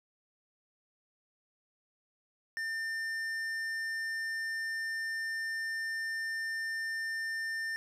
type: tone with tanh clipping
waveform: sine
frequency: 1800 Hz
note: A6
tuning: 39 cents sharp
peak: -35 dBFS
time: 2.57-7.76 s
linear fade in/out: 0 ms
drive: 11 dB
effects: none